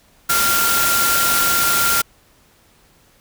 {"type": "tone in noise", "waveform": "sine", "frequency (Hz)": 1387, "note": "F6", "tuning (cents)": -12, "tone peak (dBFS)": -18, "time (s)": [0.29, 2.02], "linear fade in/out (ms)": 10, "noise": "white", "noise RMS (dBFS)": -18, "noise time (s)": [0.29, 2.02], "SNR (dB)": -3, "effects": ["pink hiss -54 dBFS RMS until 3.2 s"]}